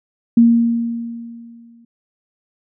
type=tone with exponential decay; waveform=sine; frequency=233.1 Hz; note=A#3; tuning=in tune; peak=-5 dBFS; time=0.37-1.85 s; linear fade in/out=5 ms; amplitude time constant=320 ms; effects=none